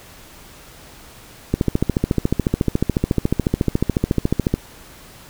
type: click train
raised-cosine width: 3 ms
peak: -3 dBFS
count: 43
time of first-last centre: 1.54-4.54 s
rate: 14 Hz
effects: pink hiss -43 dBFS RMS until 5.29 s